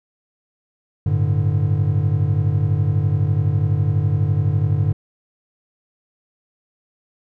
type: chord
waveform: triangle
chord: G suspended second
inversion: none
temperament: equal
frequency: 98 / 110 / 146.83 Hz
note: G2 / A2 / D3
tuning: 0 / 0 / 0 cents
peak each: -17 / -19 / -18 dBFS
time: 1.06-4.93 s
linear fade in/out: 5 ms
effects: none